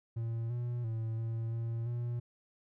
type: tone with pitch steps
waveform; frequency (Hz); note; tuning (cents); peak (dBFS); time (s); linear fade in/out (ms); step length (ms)
triangle; 114.8 / 120.8 / 112.6 / 113.8 / 115.2 / 119.8; A#2 / B2 / A2 / A#2 / A#2 / A#2; -26 / -38 / +40 / -41 / -20 / +48; -31; 0.16-2.2; 10; 340
effects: none